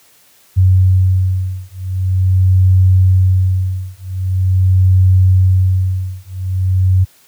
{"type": "beating tone pair", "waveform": "sine", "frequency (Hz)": [93, 93.44], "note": ["F#2", "F#2"], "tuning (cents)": [9, 18], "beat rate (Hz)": 0.44, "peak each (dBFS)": -11, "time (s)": [0.56, 7.05], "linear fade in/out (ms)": 20, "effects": ["white hiss -49 dBFS RMS until 7.27 s", "high-pass 60 Hz 12 dB/octave"]}